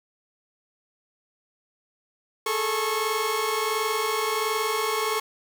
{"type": "tone cluster", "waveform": "sawtooth", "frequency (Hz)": [423.7, 445.1, 1095], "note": ["G#4", "A4", "C#6"], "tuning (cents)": [35, 20, -22], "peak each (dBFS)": [-26, -25, -23], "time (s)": [2.46, 5.2], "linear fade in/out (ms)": 5, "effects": ["7-bit"]}